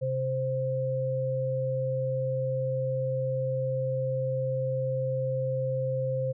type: tone pair together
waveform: sine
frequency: 131.39 / 523.3 Hz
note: C3 / C5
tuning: +8 / 0 cents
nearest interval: 2 octaves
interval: 2392 cents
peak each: -30 / -28 dBFS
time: 0.01-6.33 s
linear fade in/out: 20 ms
effects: none